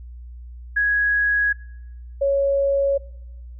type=tone pair in turn; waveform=sine; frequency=1663 / 555 Hz; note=G#6 / C#5; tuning=+2 / +2 cents; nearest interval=octave + perfect fifth; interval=1900 cents; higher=first; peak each=-16 dBFS; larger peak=neither; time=0.76-1.53 / 2.21-2.98 s; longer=neither; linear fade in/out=10 ms; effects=noise-tail reverb RT60 1.0 s tail -22 dB re dry + added 60 Hz sine -35 dBFS peak until 3.59 s